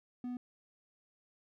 triangle tone, 247.1 Hz, B3, 1 cent sharp, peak -35 dBFS, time 0.24-0.37 s, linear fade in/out 2 ms, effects none

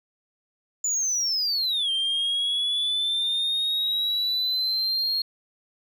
sine linear two-way sweep, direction down then up, 7040 to 3144 to 4273 Hz, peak -20 dBFS, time 0.84-5.22 s, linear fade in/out 5 ms, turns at 1.91 s, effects tanh soft clip ceiling -21 dBFS

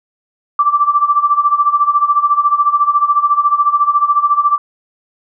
sine tone with tremolo, 1169 Hz, D6, 8 cents flat, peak -6 dBFS, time 0.59-4.58 s, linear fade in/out 2 ms, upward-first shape sine, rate 14 Hz, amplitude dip 80%, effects none

